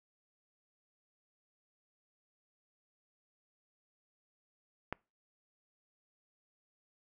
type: click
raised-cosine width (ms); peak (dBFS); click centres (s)
0.5; -20; 4.926
effects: noise-tail reverb RT60 0.3 s tail -26 dB re dry